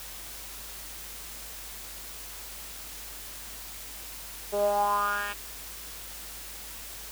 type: tone with band-pass filter sweep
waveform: 10% pulse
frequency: 203.9 Hz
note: G#3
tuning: 32 cents flat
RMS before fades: -27 dBFS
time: 4.52-5.34 s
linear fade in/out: 20 ms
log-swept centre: 490 to 2100 Hz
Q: 6
effects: added 50 Hz sine -49 dBFS peak until 7.11 s + white hiss -42 dBFS RMS until 7.11 s